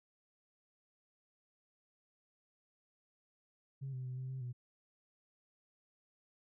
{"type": "tone with pitch steps", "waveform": "sine", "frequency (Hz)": [135.5, 128.4, 127.2, 129.8, 131.5, 123.4], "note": ["C#3", "C3", "C3", "C3", "C3", "B2"], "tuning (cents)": [-39, -32, -48, -13, 9, -1], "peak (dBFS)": -38, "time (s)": [3.81, 4.53], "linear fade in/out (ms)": 20, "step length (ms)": 120, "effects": ["tanh soft clip ceiling -36 dBFS"]}